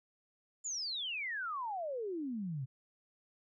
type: exponential sweep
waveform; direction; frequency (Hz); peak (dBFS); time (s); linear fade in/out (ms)
sine; down; 7260 to 123.47; -36; 0.64-2.66; 20
effects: none